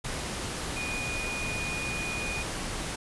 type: tone in noise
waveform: sine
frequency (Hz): 2459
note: D#7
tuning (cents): -21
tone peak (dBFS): -33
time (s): 0.76-2.43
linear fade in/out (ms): 10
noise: pink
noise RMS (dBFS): -34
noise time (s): 0.04-2.96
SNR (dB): -2
effects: resampled to 24000 Hz